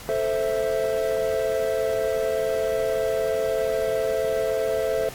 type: chord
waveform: triangle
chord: A minor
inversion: none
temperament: equal with one note detuned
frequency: 440 / 523.3 / 657.4 Hz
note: A4 / C5 / E5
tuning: 0 / 0 / -5 cents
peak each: -24 dBFS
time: 0.09-5.09 s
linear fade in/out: 0 ms
effects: pink hiss -40 dBFS RMS until 5.14 s + AAC 64 kbps